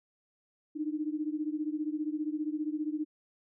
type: beating tone pair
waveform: sine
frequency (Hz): 300 / 315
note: D4 / D#4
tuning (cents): +37 / +21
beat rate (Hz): 15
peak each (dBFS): -33 / -35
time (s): 0.75-3.05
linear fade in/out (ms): 20
effects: none